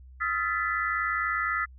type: tone cluster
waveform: sine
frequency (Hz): 1268 / 1368 / 1745 / 1989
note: D#6 / F6 / A6 / B6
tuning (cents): +32 / -36 / -15 / +12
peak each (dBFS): -31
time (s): 0.2-1.66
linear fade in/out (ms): 20
effects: added 64 Hz sine -46 dBFS peak until 1.78 s